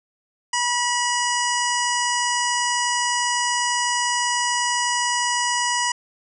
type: harmonic tone with a mistuned harmonic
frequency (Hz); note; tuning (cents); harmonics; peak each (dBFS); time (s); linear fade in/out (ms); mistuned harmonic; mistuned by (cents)
971; B5; -30; 1 / 2 / 3 / 5 / 6 / 7 / 8 / 9; -23 / -26 / -28 / -30 / -31 / -31 / -32 / -33; 0.53-5.92; 5; 5; +46
effects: none